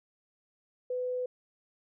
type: tone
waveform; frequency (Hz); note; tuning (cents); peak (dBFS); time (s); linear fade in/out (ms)
sine; 501; B4; +25; -30; 0.9-1.26; 5
effects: none